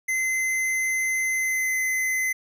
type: tone with pitch glide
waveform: square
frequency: 2058 to 2044 Hz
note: C7 to C7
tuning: -29 to -41 cents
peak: -23 dBFS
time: 0.08-2.33 s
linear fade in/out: 10 ms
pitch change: -12 cents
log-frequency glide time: 1.33-1.77 s
effects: none